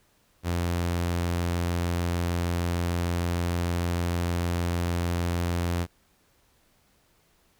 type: tone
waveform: sawtooth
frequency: 86.6 Hz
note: F2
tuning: 14 cents flat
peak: -21 dBFS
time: 0.43-5.87 s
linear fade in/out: 50 ms
effects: pink hiss -65 dBFS RMS until 7.59 s